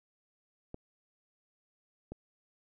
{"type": "clicks", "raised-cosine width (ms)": 2, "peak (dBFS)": -28, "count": 2, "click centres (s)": [0.744, 2.12], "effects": []}